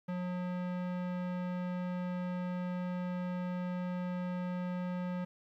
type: tone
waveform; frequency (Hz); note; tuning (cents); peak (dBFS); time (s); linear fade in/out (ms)
square; 179.9; F#3; -48; -35; 0.08-5.25; 10
effects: low-pass 2000 Hz 12 dB/octave + 12-bit